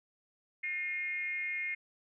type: tone with frequency modulation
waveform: sine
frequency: 2132 Hz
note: C7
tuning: 32 cents sharp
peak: -33 dBFS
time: 0.63-1.75 s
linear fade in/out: 10 ms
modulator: 329 Hz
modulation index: 0.61
effects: none